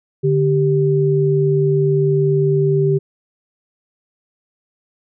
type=tone pair together; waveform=sine; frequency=146.5 / 391.1 Hz; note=D3 / G4; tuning=-4 / -4 cents; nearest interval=octave + perfect fourth; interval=1700 cents; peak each=-15 / -15 dBFS; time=0.23-2.99 s; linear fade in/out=20 ms; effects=none